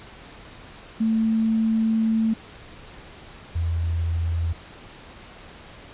sine tone pair in turn, 222.6 / 83.38 Hz, A3 / E2, +20 / +20 cents, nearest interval octave + perfect fourth, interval 1700 cents, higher first, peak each -18 / -21 dBFS, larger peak first, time 1-2.34 / 3.55-4.53 s, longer first, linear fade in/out 10 ms, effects pink hiss -44 dBFS RMS until 5.93 s + resampled to 8000 Hz

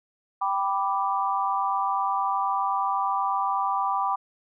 sine chord, G major, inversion none, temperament equal, 784 / 987.8 / 1174.7 Hz, G5 / B5 / D6, 0 / 0 / 0 cents, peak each -27 dBFS, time 0.41-4.16 s, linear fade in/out 10 ms, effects none

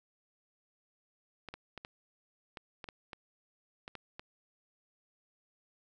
clicks, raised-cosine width 0.3 ms, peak -27 dBFS, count 11, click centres 1.487 / 1.54 / 1.777 / 1.849 / 2.572 / 2.842 / 2.888 / 3.132 / 3.879 / 3.953 / 4.195 s, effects none

